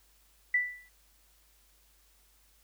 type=tone with exponential decay; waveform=sine; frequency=1975.5 Hz; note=B6; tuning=in tune; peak=-21 dBFS; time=0.54-0.89 s; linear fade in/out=5 ms; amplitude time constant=76 ms; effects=added 50 Hz sine -66 dBFS peak until 2.63 s + white hiss -66 dBFS RMS until 2.63 s